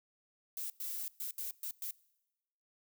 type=noise bursts at uneven times; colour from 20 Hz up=violet; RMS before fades=-40 dBFS; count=6; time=0.57-0.7 / 0.8-1.08 / 1.2-1.31 / 1.38-1.51 / 1.63-1.71 / 1.82-1.91 s; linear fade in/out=2 ms; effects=noise-tail reverb RT60 1.0 s tail -23 dB re dry